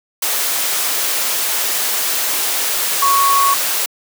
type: tone in noise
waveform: sine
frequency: 1109 Hz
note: C#6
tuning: in tune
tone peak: -11 dBFS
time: 3.02-3.54 s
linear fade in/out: 5 ms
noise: white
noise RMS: -18 dBFS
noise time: 0.22-3.86 s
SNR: +4 dB
effects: high-pass 400 Hz 12 dB/octave